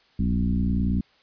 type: tone with frequency modulation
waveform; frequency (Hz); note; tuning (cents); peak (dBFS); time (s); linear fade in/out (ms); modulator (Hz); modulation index
sine; 133.2; C3; +31; -20; 0.19-1.01; 5; 59.1; 2
effects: white hiss -60 dBFS RMS until 1.22 s + resampled to 11025 Hz